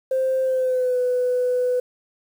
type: tone with pitch glide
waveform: sine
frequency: 523.3 to 498.2 Hz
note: C5 to B4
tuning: 0 to +15 cents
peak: -17 dBFS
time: 0.11-1.8 s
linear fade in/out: 5 ms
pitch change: -85 cents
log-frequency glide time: 0.44-0.98 s
effects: tanh soft clip ceiling -14 dBFS + 8-bit